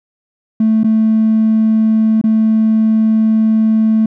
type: tone with dropouts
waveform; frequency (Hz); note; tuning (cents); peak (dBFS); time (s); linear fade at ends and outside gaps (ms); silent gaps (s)
triangle; 220; A3; 0; -5; 0.6-4.06; 5; 0.834-0.843 / 2.214-2.239
effects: tanh soft clip ceiling -5 dBFS